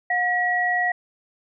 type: tone pair together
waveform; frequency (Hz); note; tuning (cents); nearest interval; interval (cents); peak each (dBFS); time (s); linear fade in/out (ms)
sine; 720 / 1918.7; F#5 / A#6; -47 / +49; octave + perfect fourth; 1696; -23 / -21; 0.1-0.92; 5
effects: none